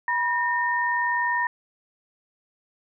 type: tone pair together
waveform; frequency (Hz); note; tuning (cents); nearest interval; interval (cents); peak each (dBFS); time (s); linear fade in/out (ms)
sine; 969.4 / 1830; B5 / A#6; -32 / -32; major seventh; 1100; -24; 0.08-1.47; 2
effects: none